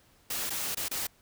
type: noise with dropouts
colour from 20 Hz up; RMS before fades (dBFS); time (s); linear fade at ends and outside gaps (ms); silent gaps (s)
white; -33; 0.3-1.07; 5; 0.497-0.503 / 0.748-0.77 / 0.884-0.912
effects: pink hiss -63 dBFS RMS until 1.21 s